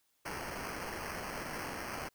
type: noise with sample-and-hold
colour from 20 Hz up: white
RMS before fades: -41 dBFS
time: 0.25-2.09 s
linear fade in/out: 10 ms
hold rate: 3675 Hz
effects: white hiss -75 dBFS RMS until 2.14 s